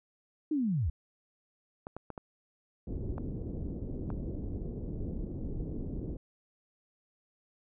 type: linear sweep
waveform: sine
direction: down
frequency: 319.7 to 60.4 Hz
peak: -27 dBFS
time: 0.51-0.9 s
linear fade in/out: 5 ms
type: clicks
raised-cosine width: 1 ms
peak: -26 dBFS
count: 6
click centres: 1.869 / 1.966 / 2.103 / 2.178 / 3.181 / 4.103 s
type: low-pass noise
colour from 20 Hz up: pink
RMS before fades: -37 dBFS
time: 2.87-6.17 s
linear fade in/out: 5 ms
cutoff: 400 Hz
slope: 24 dB/octave
effects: none